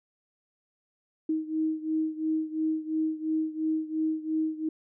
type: beating tone pair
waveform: sine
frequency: 314.2 / 317.1 Hz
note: D#4 / D#4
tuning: +17 / +33 cents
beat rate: 2.9 Hz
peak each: -28 / -31 dBFS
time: 1.29-4.69 s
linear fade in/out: 5 ms
effects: none